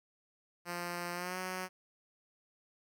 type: tone with pitch glide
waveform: 5% pulse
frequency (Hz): 174.61 to 184.99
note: F3 to F#3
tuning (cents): 0 to 0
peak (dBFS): -26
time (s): 0.65-1.69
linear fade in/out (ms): 50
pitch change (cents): +100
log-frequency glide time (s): 1.13-1.38
effects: none